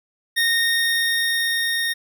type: tone with level ramp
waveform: 25% pulse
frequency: 1849 Hz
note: A#6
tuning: 15 cents flat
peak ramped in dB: -13 to -17 dBFS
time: 0.36-1.94 s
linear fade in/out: 20 ms
effects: none